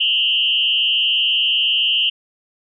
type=tone with frequency modulation; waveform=sine; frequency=2960 Hz; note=F#7; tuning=in tune; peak=-14 dBFS; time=0-2.1 s; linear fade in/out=10 ms; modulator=133 Hz; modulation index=1.5; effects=none